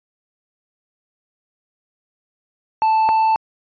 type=tone pair in turn; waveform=triangle; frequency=880 / 883.4 Hz; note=A5 / A5; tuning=0 / +7 cents; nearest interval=unison; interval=7 cents; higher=second; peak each=-11 dBFS; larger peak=neither; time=2.82-3.09 / 3.09-3.36 s; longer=neither; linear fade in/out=0 ms; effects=resampled to 11025 Hz